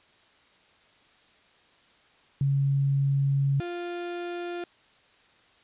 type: tone pair in turn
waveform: sine / 35% pulse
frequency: 138.59 / 349.2 Hz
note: C#3 / F4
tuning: 0 / 0 cents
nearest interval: octave + major third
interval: 1600 cents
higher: second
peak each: -21 / -30 dBFS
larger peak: first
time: 2.41-3.6 / 3.6-4.64 s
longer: first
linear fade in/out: 2 ms
effects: white hiss -60 dBFS RMS until 5.63 s + resampled to 8000 Hz